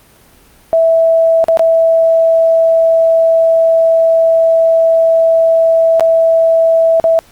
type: tone with dropouts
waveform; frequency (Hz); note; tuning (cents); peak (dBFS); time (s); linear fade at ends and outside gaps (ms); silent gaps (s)
sine; 656; E5; -9; -6; 0.73-7.19; 0; 1.441-1.484 / 1.572-1.594 / 5.997-6.007 / 6.999-7.041
effects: pink hiss -45 dBFS RMS until 7.31 s + Opus 32 kbps